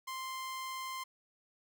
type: tone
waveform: sawtooth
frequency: 1046.5 Hz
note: C6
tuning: in tune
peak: -35 dBFS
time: 0.07-1.04 s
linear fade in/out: 10 ms
effects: none